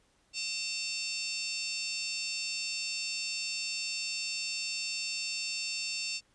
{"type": "harmonic tone with a mistuned harmonic", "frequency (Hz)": 900, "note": "A5", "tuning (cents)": 39, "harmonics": [3, 4, 5, 6, 7, 8, 9, 10], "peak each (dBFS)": [-37, -47, -39, -39, -47, -44, -52, -52], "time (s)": [0.33, 6.21], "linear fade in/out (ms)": 50, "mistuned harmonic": 9, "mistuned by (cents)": -30, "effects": ["pink hiss -69 dBFS RMS until 6.34 s", "resampled to 22050 Hz"]}